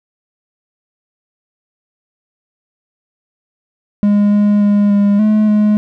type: tone with pitch steps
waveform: triangle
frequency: 205.3 / 206.5 / 204.8 / 202.7 / 213.7 / 210.5 Hz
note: G#3 / G#3 / G#3 / G#3 / G#3 / G#3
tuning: -20 / -10 / -24 / -42 / +50 / +24 cents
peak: -6 dBFS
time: 4.03-5.77 s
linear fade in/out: 0 ms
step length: 290 ms
effects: none